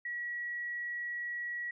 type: tone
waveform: sine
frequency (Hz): 1923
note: B6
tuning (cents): -47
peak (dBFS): -35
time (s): 0.05-1.71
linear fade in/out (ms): 5
effects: none